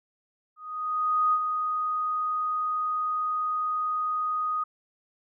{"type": "tone with ADSR envelope", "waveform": "sine", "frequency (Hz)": 1244.5, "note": "D#6", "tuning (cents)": 0, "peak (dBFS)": -19, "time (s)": [0.56, 4.64], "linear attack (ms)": 770, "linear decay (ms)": 56, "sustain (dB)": -6, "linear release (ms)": 9, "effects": []}